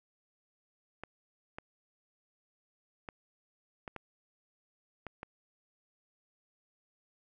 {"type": "clicks", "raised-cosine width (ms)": 0.5, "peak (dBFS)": -26, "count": 7, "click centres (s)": [1.036, 1.585, 3.088, 3.878, 3.963, 5.067, 5.231], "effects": []}